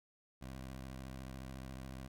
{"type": "tone with vibrato", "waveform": "15% pulse", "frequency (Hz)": 65.41, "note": "C2", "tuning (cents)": 0, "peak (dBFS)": -39, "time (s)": [0.41, 2.08], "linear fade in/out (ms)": 10, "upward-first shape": "triangle", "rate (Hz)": 14, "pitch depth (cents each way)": 84, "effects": []}